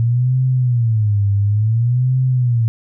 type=tone with vibrato; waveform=sine; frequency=114 Hz; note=A#2; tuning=38 cents flat; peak=-12 dBFS; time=0-2.68 s; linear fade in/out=0 ms; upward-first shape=sine; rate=0.57 Hz; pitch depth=220 cents each way; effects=none